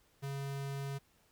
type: tone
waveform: square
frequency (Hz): 138.59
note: C#3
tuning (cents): 0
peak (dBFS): -38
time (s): 0.22-0.99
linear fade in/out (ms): 20
effects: pink hiss -70 dBFS RMS until 1.31 s